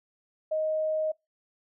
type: tone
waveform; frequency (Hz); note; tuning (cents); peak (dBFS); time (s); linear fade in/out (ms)
sine; 625; D#5; +8; -25; 0.51-1.12; 10
effects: noise-tail reverb RT60 0.2 s tail -25 dB re dry